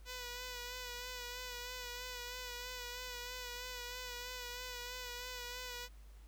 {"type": "tone with vibrato", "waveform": "5% pulse", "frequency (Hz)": 494, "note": "B4", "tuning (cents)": 0, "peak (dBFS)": -32, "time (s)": [0.05, 5.89], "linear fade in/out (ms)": 50, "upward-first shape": "sine", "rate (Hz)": 3.1, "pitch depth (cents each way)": 31, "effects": ["added 51 Hz sine -53 dBFS peak until 6.27 s", "pink hiss -68 dBFS RMS until 6.27 s"]}